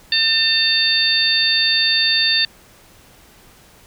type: harmonic tone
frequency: 900 Hz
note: A5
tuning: 39 cents sharp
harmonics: 2 / 3 / 4 / 5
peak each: -22 / -22 / -18 / -17 dBFS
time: 0.12-2.45 s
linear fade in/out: 2 ms
effects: pink hiss -48 dBFS RMS until 3.86 s